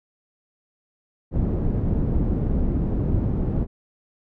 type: low-pass noise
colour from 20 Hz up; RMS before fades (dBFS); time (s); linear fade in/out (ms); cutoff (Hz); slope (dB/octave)
pink; -22; 1.31-3.67; 50; 290; 12
effects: none